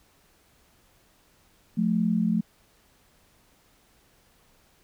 sine tone pair together, 177.81 / 219 Hz, F3 / A3, +31 / -8 cents, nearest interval major third, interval 361 cents, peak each -25 / -23 dBFS, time 1.77-2.41 s, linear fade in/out 10 ms, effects pink hiss -62 dBFS RMS until 4.83 s

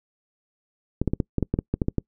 clicks, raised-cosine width 3 ms, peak -9 dBFS, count 12, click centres 1.016 / 1.077 / 1.135 / 1.202 / 1.383 / 1.427 / 1.54 / 1.589 / 1.74 / 1.818 / 1.884 / 1.983 s, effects noise-tail reverb RT60 0.1 s tail -26 dB re dry

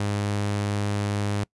sawtooth tone, 102.3 Hz, G#2, 26 cents flat, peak -20 dBFS, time 0-1.44 s, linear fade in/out 5 ms, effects noise-tail reverb RT60 0.1 s tail -25 dB re dry + resampled to 24000 Hz

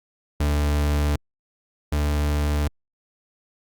40% pulse tone pair in turn, 73.42 / 73.68 Hz, D2 / D2, 0 / +6 cents, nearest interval unison, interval 6 cents, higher second, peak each -18 / -19 dBFS, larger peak first, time 0.4-1.16 / 1.92-2.68 s, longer neither, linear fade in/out 5 ms, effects Opus 48 kbps

